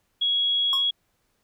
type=tone; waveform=sine; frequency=3327 Hz; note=G#7; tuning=2 cents sharp; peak=-20 dBFS; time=0.21-0.91 s; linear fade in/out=10 ms
type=tone with exponential decay; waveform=square; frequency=1083 Hz; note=C#6; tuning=41 cents flat; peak=-26 dBFS; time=0.73-0.88 s; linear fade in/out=1 ms; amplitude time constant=32 ms
effects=pink hiss -71 dBFS RMS until 1.43 s